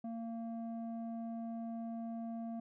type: tone with low-pass filter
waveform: square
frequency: 229.1 Hz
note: A#3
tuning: 30 cents flat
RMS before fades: -42 dBFS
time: 0.04-2.6 s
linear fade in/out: 5 ms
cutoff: 550 Hz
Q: 3.6
effects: none